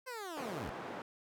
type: linear sweep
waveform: 15% pulse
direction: down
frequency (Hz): 529 to 43.37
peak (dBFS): -35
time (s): 0.06-0.71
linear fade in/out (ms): 20
type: band-pass noise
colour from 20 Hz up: white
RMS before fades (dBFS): -44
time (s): 0.37-1.02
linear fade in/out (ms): 2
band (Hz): 190 to 1000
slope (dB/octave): 12
effects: none